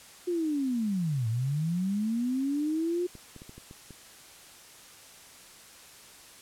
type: linear two-way sweep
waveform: sine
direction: down then up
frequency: 360.5 to 108.7 to 360.5 Hz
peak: -26 dBFS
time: 0.27-3.07 s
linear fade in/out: 10 ms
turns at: 1.28 s
type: clicks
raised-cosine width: 3 ms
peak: -33 dBFS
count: 7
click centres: 3.153 / 3.363 / 3.419 / 3.494 / 3.58 / 3.711 / 3.907 s
effects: white hiss -51 dBFS RMS until 6.41 s + low-pass 11000 Hz 12 dB/octave